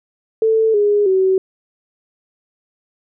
sine tone with pitch steps, 443.6 / 412.4 / 378.7 Hz, A4 / G#4 / F#4, +14 / -12 / +40 cents, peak -11 dBFS, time 0.42-1.38 s, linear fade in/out 2 ms, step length 320 ms, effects none

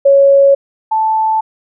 sine tone pair in turn, 554.4 / 878 Hz, C#5 / A5, 0 / -4 cents, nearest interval minor sixth, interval 796 cents, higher second, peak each -4 / -10 dBFS, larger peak first, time 0.05-0.55 / 0.91-1.41 s, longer neither, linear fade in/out 10 ms, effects none

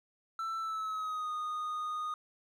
triangle tone with pitch glide, 1331 to 1234.7 Hz, E6 to D#6, +16 to -14 cents, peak -32 dBFS, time 0.39-2.14 s, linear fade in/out 2 ms, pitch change -130 cents, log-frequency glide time 0.59-1.31 s, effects none

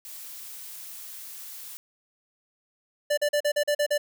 blue noise, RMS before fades -41 dBFS, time 0.05-1.77 s, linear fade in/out 0 ms
square tone bursts, 587.3 Hz, D5, in tune, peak -22 dBFS, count 8, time 3.1-3.98 s, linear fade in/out 10 ms, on 75 ms, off 40 ms
effects none

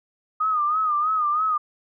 sine tone with vibrato, 1234 Hz, D#6, 15 cents flat, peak -19 dBFS, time 0.4-1.58 s, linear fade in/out 10 ms, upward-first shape sine, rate 3.1 Hz, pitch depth 81 cents each way, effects none

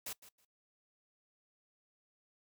white noise with echo, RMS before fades -42 dBFS, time 0.06-0.13 s, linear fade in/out 5 ms, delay 160 ms, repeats 2, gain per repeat -15 dB, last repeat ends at 0.45 s, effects noise-tail reverb RT60 0.1 s tail -20 dB re dry

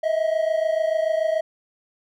triangle tone pair together, 632.4 / 659.3 Hz, D#5 / E5, +28 / 0 cents, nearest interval minor second, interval 72 cents, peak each -19 / -22 dBFS, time 0.03-1.41 s, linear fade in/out 10 ms, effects none

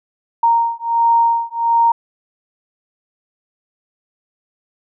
sine beating tone pair, 928 / 929.4 Hz, A#5 / A#5, -8 / -5 cents, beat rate 1.4 Hz, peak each -15 dBFS, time 0.43-1.92 s, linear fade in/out 5 ms, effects none

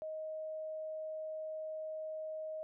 sine tone, 627 Hz, D#5, 13 cents sharp, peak -39 dBFS, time 0.02-2.63 s, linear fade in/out 0 ms, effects none

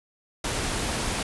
pink noise, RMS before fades -28 dBFS, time 0.44-1.23 s, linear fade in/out 5 ms, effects resampled to 24000 Hz

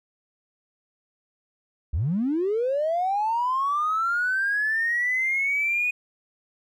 triangle linear sweep, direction up, 60.3 to 2489 Hz, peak -18 dBFS, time 1.93-5.91 s, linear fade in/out 10 ms, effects tanh soft clip ceiling -19 dBFS

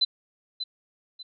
sine tone with echo, 4030 Hz, B7, 34 cents sharp, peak -18 dBFS, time 0.01-0.05 s, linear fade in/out 10 ms, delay 590 ms, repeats 2, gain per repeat -10 dB, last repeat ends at 1.23 s, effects none

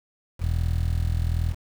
10% pulse tone with low-pass filter, 41.04 Hz, E1, 7 cents flat, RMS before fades -24 dBFS, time 0.39-1.55 s, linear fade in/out 50 ms, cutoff 89 Hz, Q 1.9, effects 7-bit

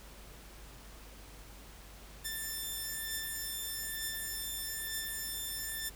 5% pulse beating tone pair, 1776 / 1777.1 Hz, A6 / A6, +16 / +17 cents, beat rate 1.1 Hz, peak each -27 / -32 dBFS, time 2.24-5.9 s, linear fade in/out 20 ms, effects added 50 Hz sine -52 dBFS peak until 5.95 s + pink hiss -54 dBFS RMS until 5.95 s

